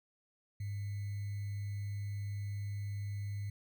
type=tone with sample-and-hold; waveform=sine; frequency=101.4 Hz; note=G#2; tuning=41 cents flat; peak=-36 dBFS; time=0.6-3.5 s; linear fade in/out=5 ms; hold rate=2100 Hz; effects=none